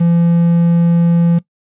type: tone with quantisation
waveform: triangle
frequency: 170 Hz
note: F3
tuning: 46 cents flat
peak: -6 dBFS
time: 0-1.39 s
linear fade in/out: 10 ms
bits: 6
effects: noise-tail reverb RT60 0.1 s tail -19 dB re dry + resampled to 8000 Hz